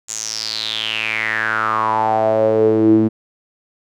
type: tone with band-pass filter sweep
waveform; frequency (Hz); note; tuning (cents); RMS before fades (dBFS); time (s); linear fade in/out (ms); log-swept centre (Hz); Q
sawtooth; 110; A2; 0; -17; 0.08-3.09; 20; 7200 to 270; 7.3
effects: none